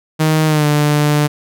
sawtooth tone with pitch glide, 156.4 to 148.39 Hz, D#3 to D3, +9 to +18 cents, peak -7 dBFS, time 0.19-1.28 s, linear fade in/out 20 ms, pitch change -91 cents, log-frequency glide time 0.46-0.66 s, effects none

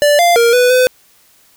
square tone with pitch steps, 585 / 694 / 467.8 / 494.9 / 506 Hz, D5 / F5 / A#4 / B4 / B4, -7 / -11 / +6 / +4 / +42 cents, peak -8 dBFS, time 0.02-0.87 s, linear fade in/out 0 ms, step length 170 ms, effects white hiss -50 dBFS RMS until 1.56 s

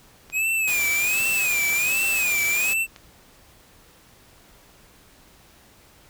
clicks, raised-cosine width 0.2 ms, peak -24 dBFS, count 5, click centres 0.3 / 1.112 / 2.277 / 2.624 / 2.962 s
square tone with vibrato, 2489 Hz, D#7, in tune, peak -21 dBFS, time 0.32-2.87 s, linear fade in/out 50 ms, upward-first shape sine, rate 1.3 Hz, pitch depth 130 cents each way
white noise, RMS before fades -30 dBFS, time 0.67-2.74 s, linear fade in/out 10 ms
effects pink hiss -53 dBFS RMS until 6.09 s

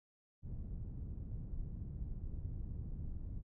pink low-pass noise, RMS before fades -43 dBFS, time 0.42-3.43 s, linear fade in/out 50 ms, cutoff 130 Hz, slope 12 dB/octave, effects none

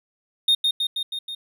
triangle tone with echo, 3685 Hz, A#7, 21 cents flat, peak -13 dBFS, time 0.48-0.55 s, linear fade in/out 5 ms, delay 160 ms, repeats 5, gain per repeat -3 dB, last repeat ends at 1.35 s, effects none

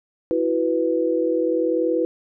sine chord, E suspended second, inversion none, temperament equal, 329.6 / 370 / 493.9 Hz, E4 / F#4 / B4, 0 / 0 / 0 cents, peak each -22 / -25 / -21 dBFS, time 0.31-2.05 s, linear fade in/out 0 ms, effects none

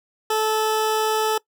20% pulse tone, 435.4 Hz, A4, 18 cents flat, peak -14 dBFS, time 0.3-1.38 s, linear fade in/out 5 ms, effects noise-tail reverb RT60 0.1 s tail -22 dB re dry

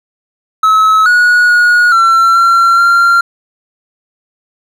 triangle tone with pitch steps, 1291 / 1457 / 1447 / 1351 / 1365 / 1383 Hz, E6 / F#6 / F#6 / E6 / F6 / F6, -37 / -27 / -39 / +42 / -40 / -17 cents, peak -3 dBFS, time 0.63-3.21 s, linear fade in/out 5 ms, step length 430 ms, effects none

